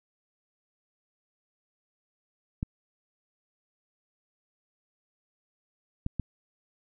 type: clicks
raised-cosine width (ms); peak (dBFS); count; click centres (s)
5; -17; 3; 2.629 / 6.064 / 6.197
effects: none